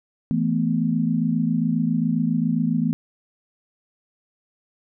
sine chord, E suspended fourth, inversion none, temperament just, 164.81 / 219.8 / 247.2 Hz, E3 / A3 / B3, 0 / -2 / +2 cents, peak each -23 dBFS, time 0.31-2.93 s, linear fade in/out 0 ms, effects none

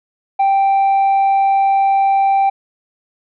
sine tone with tanh clipping, 784 Hz, G5, in tune, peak -11 dBFS, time 0.39-2.5 s, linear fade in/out 10 ms, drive 2 dB, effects none

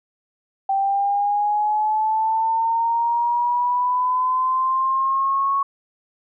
sine linear sweep, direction up, 778 to 1108.7 Hz, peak -17 dBFS, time 0.69-5.63 s, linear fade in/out 5 ms, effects none

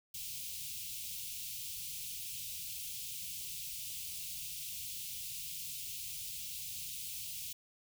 white band-stop noise, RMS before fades -43 dBFS, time 0.14-7.53 s, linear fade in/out 5 ms, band 170 to 2500 Hz, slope 48 dB/octave, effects none

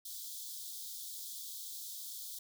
white high-pass noise, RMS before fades -45 dBFS, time 0.05-2.39 s, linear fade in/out 5 ms, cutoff 3300 Hz, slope 96 dB/octave, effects none

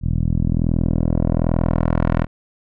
10% pulse tone with low-pass filter sweep, 41.2 Hz, E1, in tune, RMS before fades -18 dBFS, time 0.01-2.27 s, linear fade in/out 50 ms, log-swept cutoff 140 to 1800 Hz, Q 0.92, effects none

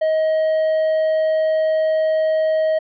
triangle tone, 631 Hz, D#5, 24 cents sharp, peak -13 dBFS, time 0.01-2.79 s, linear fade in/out 10 ms, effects resampled to 11025 Hz

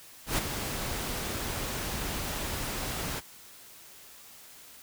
pink noise with ADSR envelope, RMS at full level -26 dBFS, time 0.26-3.21 s, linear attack 120 ms, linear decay 15 ms, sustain -8 dB, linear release 28 ms, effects white hiss -51 dBFS RMS until 4.82 s

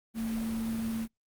sine tone in noise, 225.2 Hz, A3, 40 cents sharp, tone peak -30 dBFS, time 0.14-1.08 s, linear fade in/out 50 ms, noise pink, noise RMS -43 dBFS, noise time 0.14-1.08 s, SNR +10 dB, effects noise-tail reverb RT60 0.1 s tail -25 dB re dry + Opus 32 kbps

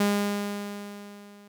sawtooth tone with level ramp, 203.8 Hz, G#3, 32 cents flat, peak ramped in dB -16 to -45 dBFS, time 0-1.48 s, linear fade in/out 5 ms, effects none

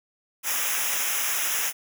white noise with comb filter, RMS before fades -26 dBFS, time 0.43-1.73 s, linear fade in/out 50 ms, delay 0.23 ms, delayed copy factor -1, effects none

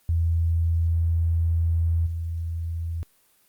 sine tone with level steps, 83.2 Hz, E2, 17 cents sharp, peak -19 / -26 dBFS, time 0.09-3.03 s, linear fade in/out 0 ms, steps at 2.06 s, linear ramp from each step 10 ms, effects white hiss -62 dBFS RMS until 3.48 s + Opus 24 kbps

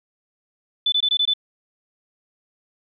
sine tone bursts, 3501 Hz, A7, 9 cents flat, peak -16 dBFS, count 6, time 0.86-1.337 s, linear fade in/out 5 ms, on 62 ms, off 21 ms, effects none

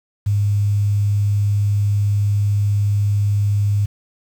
sine tone with quantisation, 102.3 Hz, G#2, 26 cents flat, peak -14 dBFS, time 0.26-3.86 s, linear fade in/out 10 ms, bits 7, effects none

